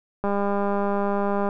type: click train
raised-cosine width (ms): 1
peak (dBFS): -12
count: 252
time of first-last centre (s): 0.24-1.489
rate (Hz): 201
effects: none